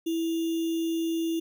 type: tone with sample-and-hold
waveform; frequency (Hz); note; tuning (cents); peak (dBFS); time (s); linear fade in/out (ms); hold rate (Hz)
sine; 329.6; E4; 0; -25; 0.06-1.4; 10; 3150
effects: none